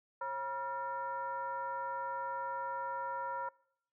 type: tone with frequency modulation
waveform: sine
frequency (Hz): 960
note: B5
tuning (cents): -49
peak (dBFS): -35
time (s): 0.21-3.49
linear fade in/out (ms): 5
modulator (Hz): 420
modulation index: 0.95
effects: noise-tail reverb RT60 0.7 s tail -24 dB re dry + high-pass 300 Hz 12 dB/octave